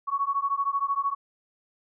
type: beating tone pair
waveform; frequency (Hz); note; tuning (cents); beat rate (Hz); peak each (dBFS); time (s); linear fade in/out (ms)
sine; 1108.7 / 1121.7; C#6 / C#6; 0 / +20; 13; -27; 0.07-1.15; 20
effects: none